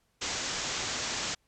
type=low-pass noise; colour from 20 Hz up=white; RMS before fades=-34 dBFS; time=0.21-1.35 s; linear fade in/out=10 ms; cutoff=7500 Hz; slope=96 dB/octave; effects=pink hiss -73 dBFS RMS until 1.47 s + low-pass 12000 Hz 12 dB/octave

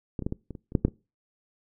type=clicks; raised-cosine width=3 ms; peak=-18 / -20 / -15 / -17 / -24 / -27 / -28 / -8 / -7 / -22 dBFS; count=10; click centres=0.192 / 0.223 / 0.265 / 0.324 / 0.507 / 0.552 / 0.721 / 0.752 / 0.85 / 0.882 s; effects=noise-tail reverb RT60 0.3 s tail -23 dB re dry

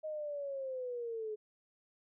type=linear sweep; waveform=sine; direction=down; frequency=627 to 421.7 Hz; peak=-37 dBFS; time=0.03-1.36 s; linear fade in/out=20 ms; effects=none

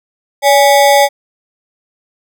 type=ring-modulated tone; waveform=square; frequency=698.5 Hz; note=F5; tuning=in tune; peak=-3 dBFS; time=0.42-1.09 s; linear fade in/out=50 ms; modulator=130 Hz; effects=none

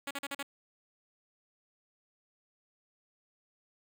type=tone bursts; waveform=5% pulse; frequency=280 Hz; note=C#4; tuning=18 cents sharp; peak=-24 dBFS; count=5; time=0.07-0.429 s; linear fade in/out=5 ms; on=39 ms; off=41 ms; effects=none

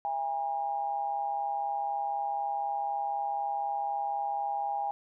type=tone with amplitude modulation; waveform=sine; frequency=811 Hz; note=G#5; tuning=41 cents flat; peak=-26 dBFS; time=0.05-4.91 s; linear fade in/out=0 ms; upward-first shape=sine; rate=144 Hz; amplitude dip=65%; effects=none

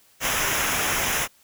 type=noise with comb filter; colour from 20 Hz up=pink; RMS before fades=-24 dBFS; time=0.2-1.28 s; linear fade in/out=50 ms; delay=0.23 ms; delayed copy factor=-0.7; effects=white hiss -58 dBFS RMS until 1.43 s

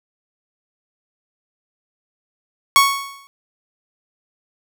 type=tone with exponential decay; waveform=sawtooth; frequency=1108.7 Hz; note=C#6; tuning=in tune; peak=-3 dBFS; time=2.76-3.27 s; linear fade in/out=0 ms; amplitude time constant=110 ms; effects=none

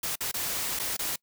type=noise with dropouts; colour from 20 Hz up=white; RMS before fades=-31 dBFS; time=0.03-1.16 s; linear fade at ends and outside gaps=5 ms; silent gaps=0.157-0.206 / 0.315-0.34 / 0.791-0.796 / 0.968-0.991 s; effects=noise-tail reverb RT60 0.1 s tail -25 dB re dry

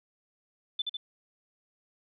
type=tone with echo; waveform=sine; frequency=3520 Hz; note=A7; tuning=in tune; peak=-27 dBFS; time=0.79-0.82 s; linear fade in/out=5 ms; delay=75 ms; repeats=2; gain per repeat=-3 dB; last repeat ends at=0.97 s; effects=none

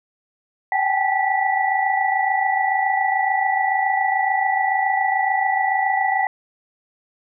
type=tone cluster; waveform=sine; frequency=768 / 795 / 850 / 1958 Hz; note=G5 / G5 / G#5 / B6; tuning=-36 / +24 / +40 / -15 cents; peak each=-21 / -24 / -24 / -22 dBFS; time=0.72-6.27 s; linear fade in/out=2 ms; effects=none

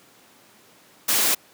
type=noise; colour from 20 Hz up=white; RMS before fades=-20 dBFS; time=1.08-1.35 s; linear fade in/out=10 ms; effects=pink hiss -53 dBFS RMS until 1.53 s + high-pass 200 Hz 12 dB/octave

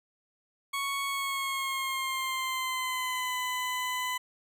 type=tone with pitch glide; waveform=20% pulse; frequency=1108.7 to 1005 Hz; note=C#6 to B5; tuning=0 to +30 cents; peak=-25 dBFS; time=0.73-4.18 s; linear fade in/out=10 ms; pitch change=-170 cents; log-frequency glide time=1.07-3.35 s; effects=none

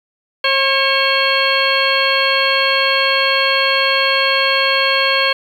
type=harmonic tone with a mistuned harmonic; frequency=540 Hz; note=C#5; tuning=45 cents flat; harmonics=1 / 2 / 3 / 4 / 5 / 6 / 8; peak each=-20 / -20 / -20 / -20 / -20 / -20 / -20 dBFS; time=0.44-5.33 s; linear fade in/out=5 ms; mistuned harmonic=4; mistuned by=+49 cents; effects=7-bit

